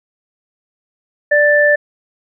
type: tone pair together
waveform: sine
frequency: 589 / 1765 Hz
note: D5 / A6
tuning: +5 / +5 cents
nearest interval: octave + perfect fifth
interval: 1900 cents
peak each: -11 dBFS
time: 1.31-1.76 s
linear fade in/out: 10 ms
effects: none